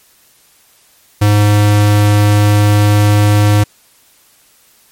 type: tone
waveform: square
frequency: 103.83 Hz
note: G#2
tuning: in tune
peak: -7 dBFS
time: 1.21-3.64 s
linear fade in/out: 10 ms
effects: white hiss -49 dBFS RMS until 4.91 s + MP3 64 kbps

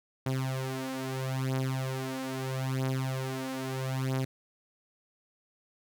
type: beating tone pair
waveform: sawtooth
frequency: 131.2 / 131.97 Hz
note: C3 / C3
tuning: +5 / +15 cents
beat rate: 0.77 Hz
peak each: -30 / -29 dBFS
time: 0.26-4.25 s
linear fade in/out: 5 ms
effects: none

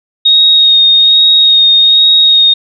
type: tone with vibrato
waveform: sine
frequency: 3733 Hz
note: A#7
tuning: 2 cents sharp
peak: -3 dBFS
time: 0.25-2.54 s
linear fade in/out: 10 ms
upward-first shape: sine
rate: 1.2 Hz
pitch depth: 16 cents each way
effects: none

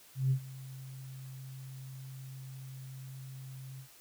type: tone with ADSR envelope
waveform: sine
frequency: 132.2 Hz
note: C3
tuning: 18 cents sharp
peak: -23 dBFS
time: 0.15-3.88 s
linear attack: 160 ms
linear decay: 82 ms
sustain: -20 dB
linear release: 87 ms
effects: tanh soft clip ceiling -20 dBFS + white hiss -58 dBFS RMS until 4 s

